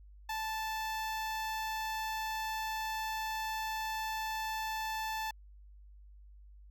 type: tone with notch filter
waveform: sawtooth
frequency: 878 Hz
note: A5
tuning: 4 cents flat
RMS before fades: -37 dBFS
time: 0.29-5.31 s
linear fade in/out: 5 ms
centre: 9100 Hz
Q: 1.9
effects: added 50 Hz sine -52 dBFS peak until 6.7 s